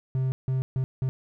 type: tone bursts at uneven times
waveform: triangle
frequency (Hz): 130.81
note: C3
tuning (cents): 0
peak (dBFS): -21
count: 4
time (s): 0.15-0.32 / 0.48-0.62 / 0.76-0.84 / 1.02-1.09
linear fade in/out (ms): 0
effects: none